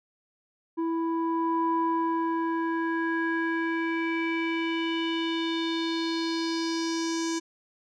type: tone with low-pass filter sweep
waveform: square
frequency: 329.6 Hz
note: E4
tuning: in tune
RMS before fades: -28 dBFS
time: 0.77-7.4 s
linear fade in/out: 20 ms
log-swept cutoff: 730 to 6500 Hz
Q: 4
effects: none